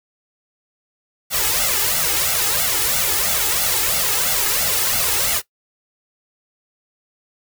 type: noise with flanger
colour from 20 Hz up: white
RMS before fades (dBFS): -19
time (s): 1.3-5.42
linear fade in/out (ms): 50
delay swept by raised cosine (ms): 1.4 to 2.4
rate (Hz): 3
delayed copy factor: +1
effects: noise-tail reverb RT60 0.1 s tail -18 dB re dry